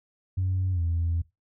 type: tone with pitch glide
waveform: sine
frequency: 93.2 to 84 Hz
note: F#2 to E2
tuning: +13 to +33 cents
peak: -22 dBFS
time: 0.37-1.22 s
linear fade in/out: 10 ms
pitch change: -180 cents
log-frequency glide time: 0.72-0.81 s
effects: noise-tail reverb RT60 0.2 s tail -20 dB re dry + tanh soft clip ceiling -20 dBFS